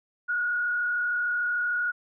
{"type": "tone with frequency modulation", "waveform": "sine", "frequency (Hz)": 1446, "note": "F#6", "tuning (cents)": -40, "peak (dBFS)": -24, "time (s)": [0.28, 1.92], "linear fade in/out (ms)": 20, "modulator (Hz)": 33.3, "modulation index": 0.86, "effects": []}